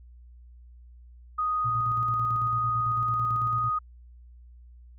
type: tone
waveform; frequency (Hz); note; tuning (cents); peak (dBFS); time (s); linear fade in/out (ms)
sine; 1244.5; D#6; 0; -24; 1.38-3.79; 10
type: tone with tremolo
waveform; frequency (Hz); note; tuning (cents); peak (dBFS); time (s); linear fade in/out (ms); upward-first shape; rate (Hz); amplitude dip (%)
sine; 116.54; A#2; 0; -29; 1.64-3.7; 20; square; 9; 55
effects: added 60 Hz sine -47 dBFS peak until 4.98 s